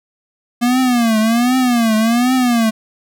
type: tone with vibrato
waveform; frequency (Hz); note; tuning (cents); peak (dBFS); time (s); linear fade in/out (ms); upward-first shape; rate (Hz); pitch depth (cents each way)
square; 236.8; A#3; +27; -12; 0.61-2.71; 20; triangle; 1.3; 170
effects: none